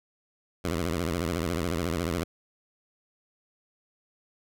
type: tone with vibrato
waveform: 10% pulse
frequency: 84.6 Hz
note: E2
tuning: 45 cents sharp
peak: -19 dBFS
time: 0.64-2.24 s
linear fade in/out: 10 ms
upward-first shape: sine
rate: 14 Hz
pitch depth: 170 cents each way
effects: none